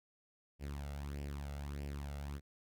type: tone with flanger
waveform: sawtooth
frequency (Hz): 71.2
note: C#2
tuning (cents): +47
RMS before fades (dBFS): -43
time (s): 0.59-2.41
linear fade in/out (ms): 50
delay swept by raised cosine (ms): 0.38 to 1.48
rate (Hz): 1.6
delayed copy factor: +0.65
effects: none